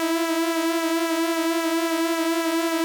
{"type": "tone with flanger", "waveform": "sawtooth", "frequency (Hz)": 329.6, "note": "E4", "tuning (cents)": 0, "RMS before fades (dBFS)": -23, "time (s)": [0, 2.84], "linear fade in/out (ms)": 0, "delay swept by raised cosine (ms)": [0.21, 4.51], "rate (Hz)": 3.7, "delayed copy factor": -0.5, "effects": []}